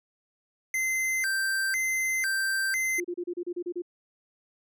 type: tone with vibrato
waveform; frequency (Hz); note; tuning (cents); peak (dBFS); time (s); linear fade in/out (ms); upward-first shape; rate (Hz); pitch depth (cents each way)
square; 1800; A6; +39; -26; 0.74-3; 2; square; 1; 240
type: tone bursts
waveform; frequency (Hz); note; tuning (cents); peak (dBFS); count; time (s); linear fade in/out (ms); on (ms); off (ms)
sine; 351.7; F4; +12; -29; 9; 2.98-3.821; 10; 65; 32
effects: none